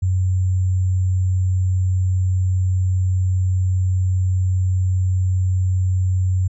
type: tone with sample-and-hold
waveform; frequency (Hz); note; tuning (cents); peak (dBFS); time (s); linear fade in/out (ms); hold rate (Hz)
sine; 92.5; F#2; 0; -15; 0.02-6.48; 10; 7350
effects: resampled to 22050 Hz